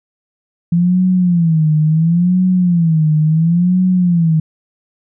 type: tone with vibrato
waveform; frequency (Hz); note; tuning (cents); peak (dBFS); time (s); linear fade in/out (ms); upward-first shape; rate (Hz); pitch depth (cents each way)
sine; 168.3; E3; +36; -9; 0.72-4.4; 5; sine; 0.72; 160
effects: none